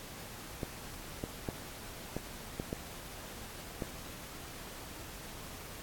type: clicks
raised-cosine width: 2 ms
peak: -21 dBFS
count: 7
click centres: 0.632 / 1.239 / 1.488 / 2.166 / 2.599 / 2.729 / 3.822 s
effects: pink hiss -47 dBFS RMS until 5.82 s + AAC 64 kbps